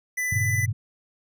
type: tone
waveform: square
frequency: 1996 Hz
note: B6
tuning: 18 cents sharp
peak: -25 dBFS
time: 0.17-0.66 s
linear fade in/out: 10 ms
type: chord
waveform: sine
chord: G diminished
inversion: none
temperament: equal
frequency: 98 / 116.54 / 138.59 Hz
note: G2 / Bb2 / Db3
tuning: 0 / 0 / 0 cents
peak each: -26 / -26 / -32 dBFS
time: 0.32-0.73 s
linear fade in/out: 5 ms
effects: none